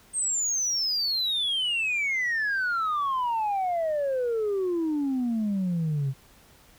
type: exponential sweep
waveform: sine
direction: down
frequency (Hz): 8560 to 130.81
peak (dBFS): -22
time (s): 0.13-6.14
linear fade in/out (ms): 50
effects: tanh soft clip ceiling -22 dBFS + pink hiss -56 dBFS RMS until 6.78 s